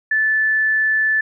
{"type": "tone", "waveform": "sine", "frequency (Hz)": 1748, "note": "A6", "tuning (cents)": -12, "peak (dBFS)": -14, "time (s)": [0.11, 1.21], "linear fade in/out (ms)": 5, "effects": []}